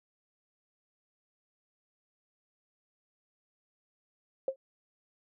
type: tone with exponential decay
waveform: sine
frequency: 533 Hz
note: C5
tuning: 32 cents sharp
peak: -23 dBFS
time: 4.48-4.56 s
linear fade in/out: 2 ms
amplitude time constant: 17 ms
effects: none